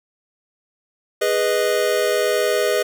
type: chord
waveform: square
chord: G# minor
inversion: none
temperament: equal with one note detuned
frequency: 412.7 / 493.9 / 622.3 Hz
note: G#4 / B4 / D#5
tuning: -11 / 0 / 0 cents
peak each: -22 dBFS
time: 1.21-2.83 s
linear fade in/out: 10 ms
effects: none